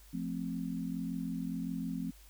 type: chord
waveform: sine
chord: F major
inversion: none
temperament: equal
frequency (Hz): 174.61 / 220 / 261.6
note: F3 / A3 / C4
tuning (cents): 0 / 0 / 0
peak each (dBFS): -38 / -40 / -38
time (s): 0.13-2.11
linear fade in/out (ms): 10
effects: added 50 Hz sine -55 dBFS peak until 2.29 s + white hiss -61 dBFS RMS until 2.29 s